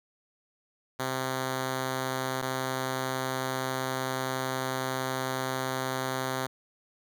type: tone pair in turn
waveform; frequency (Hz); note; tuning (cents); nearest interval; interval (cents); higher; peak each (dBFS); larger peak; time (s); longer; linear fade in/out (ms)
5% pulse; 130.81 / 130.81; C3 / C3; 0 / 0; unison; 0; neither; -18; neither; 0.99-2.42 / 2.42-6.47; second; 10
effects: none